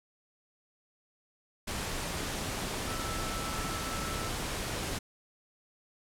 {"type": "tone in noise", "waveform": "sine", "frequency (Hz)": 1320, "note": "E6", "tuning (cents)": 2, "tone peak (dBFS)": -40, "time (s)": [2.87, 4.29], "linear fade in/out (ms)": 10, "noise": "pink", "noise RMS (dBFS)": -35, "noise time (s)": [1.67, 4.99], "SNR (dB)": -8, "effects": ["low-pass 11000 Hz 12 dB/octave"]}